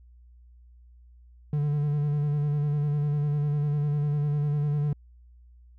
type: tone with vibrato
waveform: triangle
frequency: 146.83 Hz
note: D3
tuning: in tune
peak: -21 dBFS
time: 1.53-4.93 s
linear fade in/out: 2 ms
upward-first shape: square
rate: 10 Hz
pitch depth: 26 cents each way
effects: added 60 Hz sine -50 dBFS peak until 5.78 s